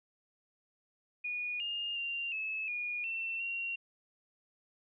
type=tone with pitch steps; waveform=sine; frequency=2454 / 2827 / 2777 / 2597 / 2441 / 2692 / 2749 Hz; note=D#7 / F7 / F7 / E7 / D#7 / E7 / F7; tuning=-25 / +20 / -10 / -26 / -34 / +36 / -28 cents; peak=-34 dBFS; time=1.24-3.76 s; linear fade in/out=10 ms; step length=360 ms; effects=none